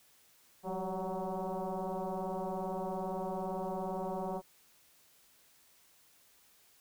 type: tone with frequency modulation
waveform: sine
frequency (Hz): 179.2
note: F3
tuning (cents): +45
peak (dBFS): -34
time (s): 0.63-4.42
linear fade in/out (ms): 50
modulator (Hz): 188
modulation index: 4.2
effects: white hiss -65 dBFS RMS until 6.8 s